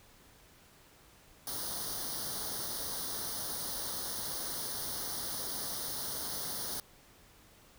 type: noise with comb filter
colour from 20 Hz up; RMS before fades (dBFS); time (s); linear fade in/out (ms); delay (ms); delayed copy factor
white; -38; 1.47-6.8; 2; 0.2; +0.95
effects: pink hiss -60 dBFS RMS until 7.78 s